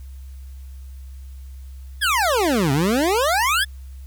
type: exponential two-way sweep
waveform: 25% pulse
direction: down then up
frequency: 1760 to 130.4 to 1760 Hz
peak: -13 dBFS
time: 2.01-3.65 s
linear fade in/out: 20 ms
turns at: 2.72 s
effects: added 66 Hz sine -34 dBFS peak until 4.06 s + white hiss -57 dBFS RMS until 4.06 s